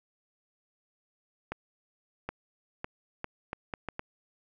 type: accelerating click train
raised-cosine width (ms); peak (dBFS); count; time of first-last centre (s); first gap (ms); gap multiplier
0.5; -19; 8; 1.52-3.994; 770; 0.72
effects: none